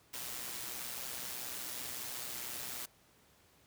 white noise with amplitude modulation, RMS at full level -40 dBFS, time 0.13-2.86 s, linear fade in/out 10 ms, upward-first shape sine, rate 124 Hz, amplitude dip 50%, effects pink hiss -66 dBFS RMS until 3.66 s + high-pass 60 Hz 12 dB/octave

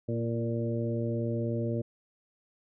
harmonic tone with a mistuned harmonic, 116.54 Hz, A#2, in tune, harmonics 1 / 2 / 3 / 4 / 5, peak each -31 / -34 / -36 / -37 / -38 dBFS, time 0.08-1.82 s, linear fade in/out 10 ms, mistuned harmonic 3, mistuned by -21 cents, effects none

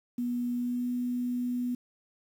sine tone with pitch glide, 242.8 to 245.8 Hz, B3 to B3, -29 to -8 cents, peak -28 dBFS, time 0.18-1.75 s, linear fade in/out 5 ms, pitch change +21 cents, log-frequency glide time 0.54-0.86 s, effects 9-bit

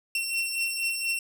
sawtooth beating tone pair, 2714 / 2718.2 Hz, E7 / F7, +50 / -48 cents, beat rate 4.2 Hz, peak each -29 / -25 dBFS, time 0.15-1.19 s, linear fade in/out 2 ms, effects none

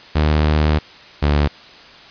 sawtooth tone pair in turn, 76.3 / 73.26 Hz, D#2 / D2, -33 / -4 cents, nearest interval minor second, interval 71 cents, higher first, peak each -9 dBFS, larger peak neither, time 0.15-0.79 / 1.22-1.48 s, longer first, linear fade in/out 10 ms, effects white hiss -41 dBFS RMS until 2.1 s + resampled to 11025 Hz

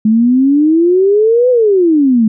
sine exponential two-way sweep, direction up then down, 212.6 to 510 to 212.6 Hz, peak -6 dBFS, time 0.05-2.28 s, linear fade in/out 5 ms, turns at 1.5 s, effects none

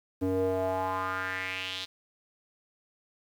square tone with band-pass filter sweep, 93.7 Hz, F#2, 22 cents sharp, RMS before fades -31 dBFS, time 0.21-1.86 s, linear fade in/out 20 ms, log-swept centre 340 to 3900 Hz, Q 3.7, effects 9-bit

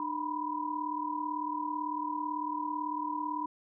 sine tone cluster, 302.4 / 967 / 1005 Hz, D#4 / B5 / B5, -49 / -37 / +30 cents, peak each -38 / -35 / -36 dBFS, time 0-3.46 s, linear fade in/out 2 ms, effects none

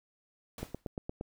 pink noise with exponential decay, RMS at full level -43 dBFS, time 0.58-0.87 s, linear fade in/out 2 ms, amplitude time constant 63 ms
click train, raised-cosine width 2 ms, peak -23 dBFS, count 6, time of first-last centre 0.63-1.211 s, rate 8.61 Hz
effects none

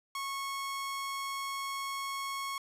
sawtooth tone, 1098 Hz, C#6, 17 cents flat, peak -31 dBFS, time 0.15-2.58 s, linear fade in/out 2 ms, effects resampled to 32000 Hz

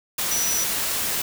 sine tone in noise, 5890 Hz, F#8, 9 cents flat, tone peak -23 dBFS, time 0.31-0.64 s, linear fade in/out 5 ms, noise white, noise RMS -25 dBFS, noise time 0.18-1.22 s, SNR -1 dB, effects none

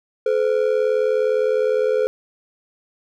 triangle ring-modulated tone, 471.2 Hz, A#4, 19 cents sharp, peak -11 dBFS, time 0.26-2.07 s, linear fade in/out 0 ms, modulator 39.9 Hz, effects none

